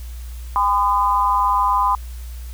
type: tone with amplitude modulation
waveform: sine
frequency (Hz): 1014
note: B5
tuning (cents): +45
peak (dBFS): -10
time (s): 0.56-1.95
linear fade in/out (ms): 0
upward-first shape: sine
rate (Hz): 207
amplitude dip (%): 95
effects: added 60 Hz sine -29 dBFS peak until 2.53 s + white hiss -46 dBFS RMS until 2.53 s